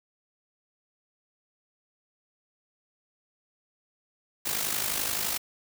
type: noise with amplitude modulation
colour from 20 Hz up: white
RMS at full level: -27 dBFS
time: 4.45-5.38 s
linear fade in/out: 10 ms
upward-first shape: sine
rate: 51.6 Hz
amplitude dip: 60%
effects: none